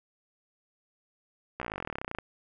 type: slowing click train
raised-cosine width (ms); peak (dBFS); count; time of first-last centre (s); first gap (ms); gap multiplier
0.5; -19; 25; 1.6-2.186; 15; 1.04
effects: none

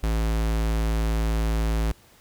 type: tone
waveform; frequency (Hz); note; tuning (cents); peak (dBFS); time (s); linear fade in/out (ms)
square; 55; A1; 0; -22; 0.03-1.92; 5
effects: pink hiss -55 dBFS RMS until 2.2 s

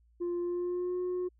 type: tone with pitch glide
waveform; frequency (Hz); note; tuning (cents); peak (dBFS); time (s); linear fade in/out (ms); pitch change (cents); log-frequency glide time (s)
sine; 349.2 to 361.5; F4 to F#4; 0 to -40; -28; 0.2-1.29; 20; +60; 0.4-0.99
effects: tanh soft clip ceiling -29 dBFS + added 58 Hz sine -62 dBFS peak until 1.39 s

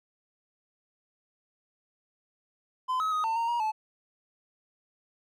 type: tone with pitch steps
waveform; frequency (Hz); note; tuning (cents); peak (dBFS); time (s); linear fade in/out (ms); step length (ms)
triangle; 1022 / 1278 / 1250 / 898 / 924 / 949 / 868; C6 / D#6 / D#6 / A5 / A#5 / A#5 / A5; -41 / +46 / +8 / +35 / -16 / +31 / -24; -24; 2.88-3.72; 20; 120
effects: none

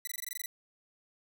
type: tone bursts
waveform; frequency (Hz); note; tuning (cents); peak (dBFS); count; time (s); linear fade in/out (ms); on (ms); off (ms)
5% pulse; 1985; B6; +8; -25; 10; 0.05-0.46; 2; 23; 20
effects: none

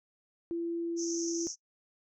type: tone with pitch glide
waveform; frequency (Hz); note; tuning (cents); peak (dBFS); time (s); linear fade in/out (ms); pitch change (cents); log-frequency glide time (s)
sine; 338 to 335.7; E4 to E4; +43 to +32; -31; 0.51-1.47; 0; -11; 0.78-1.25
type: band-pass noise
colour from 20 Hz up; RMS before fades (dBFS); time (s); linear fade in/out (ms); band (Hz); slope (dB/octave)
white; -39; 0.96-1.56; 50; 5600 to 6500; 96
effects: noise-tail reverb RT60 0.1 s tail -22 dB re dry

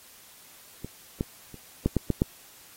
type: clicks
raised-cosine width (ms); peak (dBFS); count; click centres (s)
3; -22 / -13 / -29 / -9 / -9 / -10 / -8; 7; 0.846 / 1.209 / 1.543 / 1.86 / 1.967 / 2.103 / 2.219
effects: white hiss -52 dBFS RMS until 2.76 s + AAC 48 kbps

